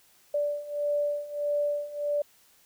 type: beating tone pair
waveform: sine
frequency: 583 / 584.6 Hz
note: D5 / D5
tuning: -13 / -8 cents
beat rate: 1.6 Hz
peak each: -31 / -28 dBFS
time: 0.34-2.22 s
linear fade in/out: 5 ms
effects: white hiss -61 dBFS RMS until 2.65 s